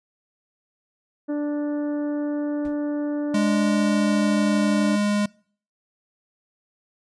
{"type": "harmonic tone", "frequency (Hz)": 293.7, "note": "D4", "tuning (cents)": 0, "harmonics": [1, 2, 3, 4, 5, 6], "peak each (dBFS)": [-23, -31, -44, -47, -46, -51], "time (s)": [1.28, 4.97], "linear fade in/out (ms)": 20}
{"type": "noise with exponential decay", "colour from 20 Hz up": "brown", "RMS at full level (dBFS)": -34, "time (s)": [2.65, 2.78], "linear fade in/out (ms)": 0, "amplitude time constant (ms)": 27}
{"type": "tone with pitch glide", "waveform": "square", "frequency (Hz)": [207.7, 206.4], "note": ["G#3", "G#3"], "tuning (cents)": [0, -10], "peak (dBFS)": -20, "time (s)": [3.34, 5.26], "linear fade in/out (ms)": 5, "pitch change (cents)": -10, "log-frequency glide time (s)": [3.66, 4.57]}
{"effects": ["noise-tail reverb RT60 0.5 s tail -25 dB re dry", "resampled to 22050 Hz"]}